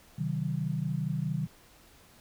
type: chord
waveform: sine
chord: C diminished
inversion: none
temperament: equal with one note detuned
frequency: 130.81 / 155.56 / 188.01 Hz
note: C3 / Eb3 / Gb3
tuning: 0 / 0 / +28 cents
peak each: -34 / -31 / -35 dBFS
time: 0.18-1.47 s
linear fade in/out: 10 ms
effects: pink hiss -58 dBFS RMS until 2.2 s